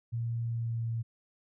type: tone with pitch glide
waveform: sine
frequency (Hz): 116.54 to 114.87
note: A#2 to A#2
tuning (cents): 0 to -25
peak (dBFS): -30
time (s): 0.12-1.03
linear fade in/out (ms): 20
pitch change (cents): -25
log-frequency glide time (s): 0.44-0.89
effects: none